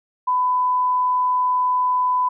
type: tone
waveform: sine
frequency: 1001 Hz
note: B5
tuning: 23 cents sharp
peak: -16 dBFS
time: 0.27-2.29 s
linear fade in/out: 10 ms
effects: none